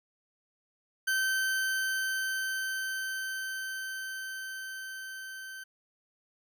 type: tone with level ramp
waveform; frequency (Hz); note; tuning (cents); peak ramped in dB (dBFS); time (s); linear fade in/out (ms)
40% pulse; 1545; G6; -26; -25 to -40; 1.07-5.64; 10
effects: none